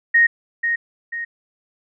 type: tone with echo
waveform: sine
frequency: 1864.7 Hz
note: A#6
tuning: in tune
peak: -10 dBFS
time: 0.14-0.27 s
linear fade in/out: 10 ms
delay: 490 ms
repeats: 2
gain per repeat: -7 dB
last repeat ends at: 1.25 s
effects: none